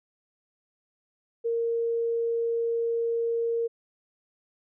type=tone; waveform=sine; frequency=463.5 Hz; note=A#4; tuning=10 cents flat; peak=-24 dBFS; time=1.44-3.68 s; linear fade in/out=20 ms; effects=none